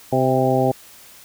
harmonic tone with a mistuned harmonic, 130 Hz, C3, 11 cents flat, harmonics 1 / 2 / 3 / 4 / 5 / 6, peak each -22 / -22 / -22 / -22 / -22 / -22 dBFS, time 0.12-0.72 s, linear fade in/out 10 ms, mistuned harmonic 6, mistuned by +29 cents, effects white hiss -45 dBFS RMS until 1.24 s

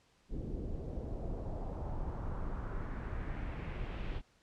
brown noise with low-pass filter sweep, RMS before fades -39 dBFS, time 0.29-4.22 s, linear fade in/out 50 ms, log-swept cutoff 370 to 3200 Hz, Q 1.9, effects pink hiss -69 dBFS RMS until 4.42 s + low-pass 7000 Hz 12 dB/octave

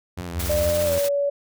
sawtooth tone with vibrato, 87.31 Hz, F2, in tune, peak -24 dBFS, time 0.17-0.99 s, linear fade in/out 10 ms, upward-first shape square, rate 5 Hz, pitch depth 36 cents each way
sine exponential two-way sweep, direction down then up, 94.7 to 66.3 to 76.2 Hz, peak -27 dBFS, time 0.21-0.7 s, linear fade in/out 5 ms, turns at 0.48 s
white noise with tremolo, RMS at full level -29 dBFS, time 0.39-1.09 s, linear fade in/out 10 ms, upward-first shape sine, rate 17 Hz, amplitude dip 35%
sine tone with pitch glide, 598 to 568 Hz, D5 to C#5, +31 to +42 cents, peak -19 dBFS, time 0.49-1.3 s, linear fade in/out 10 ms, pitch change -89 cents, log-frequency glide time 0.85-0.92 s
effects none

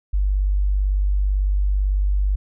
sine tone, 49 Hz, G1, in tune, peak -16 dBFS, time 0.13-2.36 s, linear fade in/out 10 ms, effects none

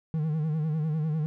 triangle tone with vibrato, 155.56 Hz, D#3, in tune, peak -23 dBFS, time 0.14-1.26 s, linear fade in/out 0 ms, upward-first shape sine, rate 10 Hz, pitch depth 73 cents each way, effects none

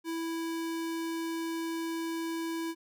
square tone, 329.6 Hz, E4, in tune, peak -33 dBFS, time 0.04-2.75 s, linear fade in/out 50 ms, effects none

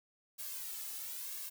blue noise with flanger, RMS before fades -43 dBFS, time 0.38-1.5 s, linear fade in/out 20 ms, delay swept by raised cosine 1.8 to 2.34 ms, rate 1 Hz, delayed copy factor +0.85, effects none

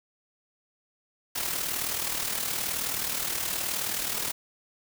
white noise with amplitude modulation, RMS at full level -28 dBFS, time 1.35-4.32 s, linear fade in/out 10 ms, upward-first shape sine, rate 39 Hz, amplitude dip 55%, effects none

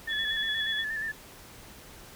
sine tone with vibrato, 1760 Hz, A6, in tune, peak -30 dBFS, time 0.07-1.12 s, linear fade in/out 10 ms, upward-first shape square, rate 8.4 Hz, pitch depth 37 cents each way
sine tone with tremolo, 3397 Hz, G#7, 38 cents sharp, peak -28 dBFS, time 0.08-0.85 s, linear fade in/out 50 ms, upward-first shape sine, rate 10 Hz, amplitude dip 40%
effects pink hiss -49 dBFS RMS until 2.15 s

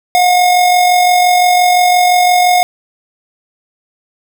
square tone with amplitude modulation, 720 Hz, F#5, 47 cents flat, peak -6 dBFS, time 0.15-2.63 s, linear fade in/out 0 ms, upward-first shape sine, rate 45.8 Hz, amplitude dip 35%, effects none

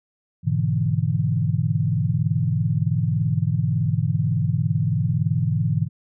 sine chord, E dominant seventh, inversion first, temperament equal, 103.83 / 123.47 / 146.83 / 164.81 Hz, G#2 / B2 / D3 / E3, 0 / 0 / 0 / 0 cents, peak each -24 dBFS, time 0.43-5.89 s, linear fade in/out 50 ms, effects none

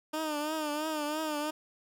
15% pulse tone with vibrato, 305 Hz, D#4, 34 cents flat, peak -25 dBFS, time 0.13-1.51 s, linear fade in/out 10 ms, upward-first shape triangle, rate 3 Hz, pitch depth 80 cents each way, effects none

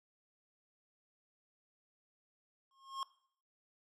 square tone with exponential growth, 1078 Hz, C#6, 49 cents flat, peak -35 dBFS, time 2.71-3.03 s, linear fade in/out 1 ms, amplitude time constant 68 ms, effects noise-tail reverb RT60 0.6 s tail -20 dB re dry + low-pass 7000 Hz 12 dB/octave

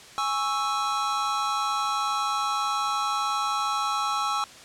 square chord, C# minor, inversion second, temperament equal, 830.6 / 1108.7 / 1318.5 Hz, G#5 / C#6 / E6, 0 / 0 / 0 cents, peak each -31 / -30 / -28 dBFS, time 0.18-4.44 s, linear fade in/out 0 ms, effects white hiss -46 dBFS RMS until 4.64 s + low-pass 7000 Hz 12 dB/octave

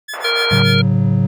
sawtooth tone with tremolo, 1718 Hz, A6, 42 cents flat, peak -20 dBFS, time 0.08-0.8 s, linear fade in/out 10 ms, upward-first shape sine, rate 6.9 Hz, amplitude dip 95%
white band-pass noise, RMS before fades -27 dBFS, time 0.13-0.63 s, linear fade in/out 10 ms, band 490 to 1600 Hz, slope 24 dB/octave
harmonic tone, 466.2 Hz, A#4, in tune, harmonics 1 / 3 / 5 / 7 / 9, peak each -21 / -21 / -21 / -21 / -21 dBFS, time 0.24-0.82 s, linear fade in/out 10 ms
triangle chord, F# minor, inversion first, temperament equal with one note detuned, 107.3 / 138.59 / 185 Hz, A2 / C#3 / F#3, -43 / 0 / 0 cents, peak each -14 dBFS, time 0.51-1.27 s, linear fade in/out 10 ms
effects none

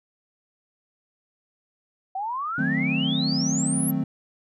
sine exponential sweep, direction up, 743 to 11780 Hz, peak -26 dBFS, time 2.15-3.91 s, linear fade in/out 5 ms
triangle chord, D# diminished seventh, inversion none, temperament equal, 155.56 / 185 / 220 / 261.6 Hz, D#3 / F#3 / A3 / C4, 0 / 0 / 0 / 0 cents, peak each -26 / -27 / -27 / -24 dBFS, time 2.58-4.04 s, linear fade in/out 5 ms
effects none

